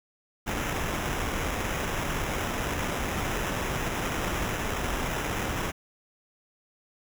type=noise with sample-and-hold; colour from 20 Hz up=pink; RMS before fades=-30 dBFS; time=0.46-5.72 s; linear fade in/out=20 ms; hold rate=4410 Hz; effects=none